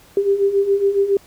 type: beating tone pair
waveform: sine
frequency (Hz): 392 / 399.2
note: G4 / G4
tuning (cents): 0 / +32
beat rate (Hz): 7.2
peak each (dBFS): -20 / -15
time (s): 0.17-1.17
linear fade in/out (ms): 2
effects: pink hiss -49 dBFS RMS until 1.26 s